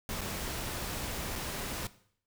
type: noise with dropouts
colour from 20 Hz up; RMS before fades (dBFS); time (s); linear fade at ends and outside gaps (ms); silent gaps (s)
pink; -37; 0.09-1.87; 1; 0.21-0.215 / 1.355-1.359
effects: noise-tail reverb RT60 0.6 s tail -17 dB re dry